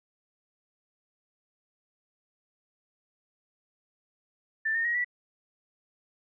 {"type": "tone with pitch steps", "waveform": "sine", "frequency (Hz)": [1773, 1831.3, 1891.5, 1953.7], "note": ["A6", "A#6", "A#6", "B6"], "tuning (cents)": [13, -31, 25, -19], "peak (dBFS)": -25, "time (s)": [4.65, 5.046], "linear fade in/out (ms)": 10, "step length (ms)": 99, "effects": []}